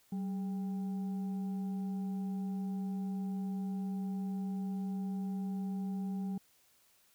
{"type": "tone with frequency modulation", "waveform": "sine", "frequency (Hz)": 191.6, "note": "G3", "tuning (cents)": -39, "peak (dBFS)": -34, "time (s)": [0.12, 6.38], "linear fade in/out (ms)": 5, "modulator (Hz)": 604, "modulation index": 0.24, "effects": ["white hiss -68 dBFS RMS until 7.14 s"]}